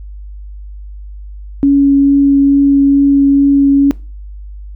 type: tone with vibrato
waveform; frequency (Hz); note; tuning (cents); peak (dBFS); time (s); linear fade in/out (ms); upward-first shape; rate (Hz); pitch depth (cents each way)
sine; 279.2; C#4; +13; -5; 1.63-3.91; 0; triangle; 2.3; 9
effects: noise-tail reverb RT60 0.3 s tail -21 dB re dry + added 50 Hz sine -26 dBFS peak until 4.75 s